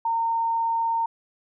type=tone; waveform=sine; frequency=916 Hz; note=A#5; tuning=31 cents flat; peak=-21 dBFS; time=0.05-1.06 s; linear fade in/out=5 ms; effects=none